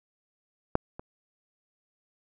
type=clicks; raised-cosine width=1 ms; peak=-8 / -25 dBFS; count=2; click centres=0.754 / 0.995 s; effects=none